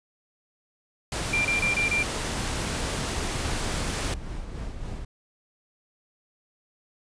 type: noise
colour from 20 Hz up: pink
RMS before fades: -30 dBFS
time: 1.12-4.14 s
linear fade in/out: 2 ms
type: tone bursts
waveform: sine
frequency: 2376 Hz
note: D7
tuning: 20 cents sharp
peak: -22 dBFS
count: 5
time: 1.33-2.03 s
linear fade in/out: 5 ms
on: 120 ms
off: 25 ms
type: noise with tremolo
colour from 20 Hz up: brown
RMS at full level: -33 dBFS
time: 2.26-5.05 s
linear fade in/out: 5 ms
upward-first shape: sine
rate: 3.5 Hz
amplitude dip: 40%
effects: resampled to 22050 Hz